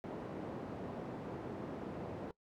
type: band-pass noise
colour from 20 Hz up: white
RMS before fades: -44 dBFS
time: 0.04-2.31 s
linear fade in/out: 0 ms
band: 110 to 470 Hz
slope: 12 dB/octave
effects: noise-tail reverb RT60 0.1 s tail -21 dB re dry